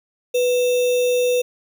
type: tone with sample-and-hold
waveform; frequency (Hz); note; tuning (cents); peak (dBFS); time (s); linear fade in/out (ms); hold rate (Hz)
sine; 493.9; B4; 0; -15; 0.34-1.42; 10; 3150
effects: none